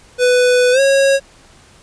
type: tone with pitch glide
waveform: square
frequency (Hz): 496.4 to 547.6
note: B4 to C#5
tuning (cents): +9 to -21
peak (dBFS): -10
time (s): 0.18-1.2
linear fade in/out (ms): 50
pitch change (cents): +170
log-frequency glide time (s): 0.72-0.8
effects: pink hiss -46 dBFS RMS until 1.82 s + resampled to 22050 Hz